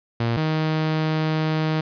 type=tone pair in turn; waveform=sawtooth; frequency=116.54 / 156.87 Hz; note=A#2 / D#3; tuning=0 / +14 cents; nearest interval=perfect fourth; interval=514 cents; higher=second; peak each=-16 dBFS; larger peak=neither; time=0.2-0.37 / 0.37-1.81 s; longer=second; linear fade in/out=5 ms; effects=resampled to 11025 Hz + 9-bit

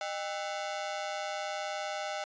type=ring-modulated tone; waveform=sawtooth; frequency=704 Hz; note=F5; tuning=14 cents sharp; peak=-27 dBFS; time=0.01-2.24 s; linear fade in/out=2 ms; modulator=90.3 Hz; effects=resampled to 16000 Hz

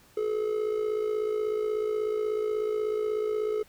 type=tone with amplitude modulation; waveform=triangle; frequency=427.8 Hz; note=A4; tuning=49 cents flat; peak=-21 dBFS; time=0.17-3.63 s; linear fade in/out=5 ms; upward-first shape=sine; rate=56.4 Hz; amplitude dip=65%; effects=pink hiss -58 dBFS RMS until 3.68 s

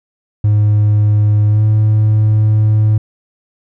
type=tone with pitch glide; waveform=triangle; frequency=105 to 107.39 Hz; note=G#2 to A2; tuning=+19 to -42 cents; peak=-5 dBFS; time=0.44-2.98 s; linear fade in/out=5 ms; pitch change=+39 cents; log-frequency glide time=1.49-1.63 s; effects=tanh soft clip ceiling -2 dBFS

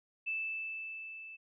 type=tone with level ramp; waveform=sine; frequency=2636 Hz; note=E7; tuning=1 cent flat; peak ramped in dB=-32 to -46 dBFS; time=0.26-1.37 s; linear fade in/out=20 ms; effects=none

